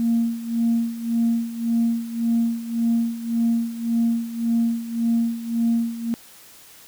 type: tone with tremolo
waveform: sine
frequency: 231.4 Hz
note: A#3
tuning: 13 cents flat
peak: -15 dBFS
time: 0-6.14 s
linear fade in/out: 0 ms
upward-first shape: sine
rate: 1.8 Hz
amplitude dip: 80%
effects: tanh soft clip ceiling -12 dBFS + white hiss -47 dBFS RMS until 6.87 s